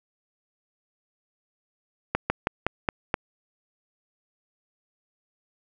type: slowing click train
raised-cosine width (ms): 0.5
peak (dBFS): -7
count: 6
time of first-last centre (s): 2.15-3.142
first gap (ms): 150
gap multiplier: 1.14
effects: none